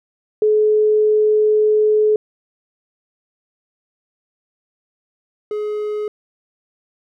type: tone pair in turn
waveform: sine / triangle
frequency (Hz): 427.1 / 421.5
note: G#4 / G#4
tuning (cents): +48 / +26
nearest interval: unison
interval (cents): 22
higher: first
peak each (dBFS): -11 / -18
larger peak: first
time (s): 0.42-2.16 / 5.51-6.08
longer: first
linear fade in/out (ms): 2
effects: none